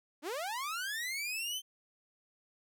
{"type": "linear sweep", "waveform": "sawtooth", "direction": "up", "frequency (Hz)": [266.5, 3136], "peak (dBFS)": -32, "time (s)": [0.22, 1.62], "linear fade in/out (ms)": 50, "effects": []}